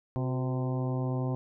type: harmonic tone with a mistuned harmonic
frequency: 129.1 Hz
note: C3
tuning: 23 cents flat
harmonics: 1 / 2 / 3 / 4 / 5 / 6 / 7 / 8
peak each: -29 / -35 / -39 / -41 / -43 / -45 / -46 / -47 dBFS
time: 0.16-1.35 s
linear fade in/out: 0 ms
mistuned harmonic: 3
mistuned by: -57 cents
effects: none